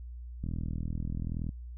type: click train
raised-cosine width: 5 ms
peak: -23 dBFS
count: 44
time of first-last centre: 0.44-1.491 s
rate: 40.9 Hz
effects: added 60 Hz sine -40 dBFS peak until 1.77 s